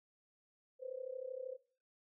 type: tone with amplitude modulation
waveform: sine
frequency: 516 Hz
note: C5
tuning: 24 cents flat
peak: -38 dBFS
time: 0.79-1.58 s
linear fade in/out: 50 ms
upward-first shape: sine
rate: 32.9 Hz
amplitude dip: 90%
effects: noise-tail reverb RT60 0.4 s tail -19 dB re dry